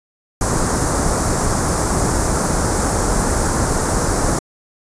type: band-stop noise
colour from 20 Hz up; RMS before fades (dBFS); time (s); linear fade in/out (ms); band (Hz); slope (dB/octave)
pink; -17; 0.41-4.39; 2; 1500 to 6000; 24
effects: resampled to 22050 Hz